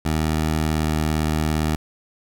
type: tone with pitch glide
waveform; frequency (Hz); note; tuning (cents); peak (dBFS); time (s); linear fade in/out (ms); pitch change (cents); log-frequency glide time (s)
15% pulse; 78.2 to 77.53; D#2 to D#2; +9 to -6; -13; 0.05-1.76; 5; -15; 0.55-0.94
effects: none